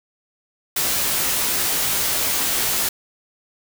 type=noise with comb filter; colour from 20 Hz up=white; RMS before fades=-21 dBFS; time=0.76-2.89 s; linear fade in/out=5 ms; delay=16 ms; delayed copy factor=-0.55; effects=none